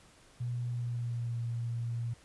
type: tone with pitch glide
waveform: sine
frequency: 121.2 to 117.48 Hz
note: B2 to A#2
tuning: -32 to +14 cents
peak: -32 dBFS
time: 0.4-2.14 s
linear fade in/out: 10 ms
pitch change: -54 cents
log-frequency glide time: 0.66-1.39 s
effects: pink hiss -60 dBFS RMS until 2.24 s + resampled to 24000 Hz